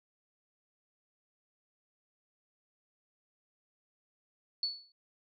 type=tone with exponential decay; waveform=sine; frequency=4435 Hz; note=C#8; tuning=in tune; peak=-27 dBFS; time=4.63-4.92 s; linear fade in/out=2 ms; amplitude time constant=61 ms; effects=none